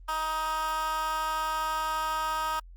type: tone with high-pass filter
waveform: 15% pulse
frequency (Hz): 314.4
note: D#4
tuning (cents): +18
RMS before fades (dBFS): -30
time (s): 0.08-2.6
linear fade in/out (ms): 10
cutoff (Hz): 1100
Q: 3.7
effects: added 43 Hz sine -45 dBFS peak until 2.76 s + Opus 32 kbps